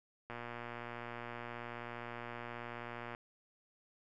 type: click train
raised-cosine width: 0.5 ms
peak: -29 dBFS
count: 340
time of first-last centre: 0.3-3.149 s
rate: 119 Hz
effects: none